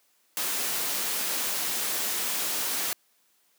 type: noise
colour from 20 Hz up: white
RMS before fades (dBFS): -29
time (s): 0.37-2.93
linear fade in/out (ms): 0
effects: white hiss -67 dBFS RMS until 3.58 s + high-pass 200 Hz 12 dB/octave